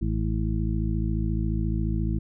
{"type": "harmonic tone", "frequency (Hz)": 54.3, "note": "A1", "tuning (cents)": -22, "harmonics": [1, 2, 3, 4, 6], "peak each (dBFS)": [-26, -29, -31, -32, -34], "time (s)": [0.01, 2.19], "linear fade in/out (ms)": 10, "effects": []}